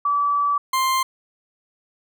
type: tone pair in turn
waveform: sine / 40% pulse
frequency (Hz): 1152 / 1050.2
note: D6 / C6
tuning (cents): -34 / +6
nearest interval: major second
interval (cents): 160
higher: first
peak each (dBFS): -17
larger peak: neither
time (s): 0.05-0.58 / 0.73-1.03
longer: first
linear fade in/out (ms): 5
effects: none